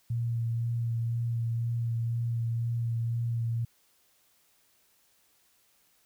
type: tone with vibrato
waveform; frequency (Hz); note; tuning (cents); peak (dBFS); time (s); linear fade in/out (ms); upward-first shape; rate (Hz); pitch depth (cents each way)
sine; 116.6; A#2; +1; -27; 0.1-3.65; 5; sine; 2; 16
effects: white hiss -67 dBFS RMS until 6.05 s